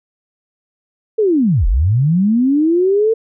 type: linear two-way sweep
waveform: sine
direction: down then up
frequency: 455.8 to 36.37 to 455.8 Hz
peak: -10 dBFS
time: 1.18-3.14 s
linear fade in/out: 10 ms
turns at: 1.67 s
effects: none